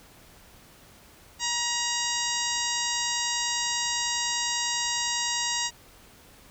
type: harmonic tone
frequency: 950 Hz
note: A#5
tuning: 33 cents sharp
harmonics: 1 / 2 / 3 / 4 / 5 / 6 / 7 / 8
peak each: -34 / -34 / -34 / -34 / -34 / -34 / -34 / -34 dBFS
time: 1.39-5.71 s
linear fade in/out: 50 ms
effects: pink hiss -53 dBFS RMS until 6.5 s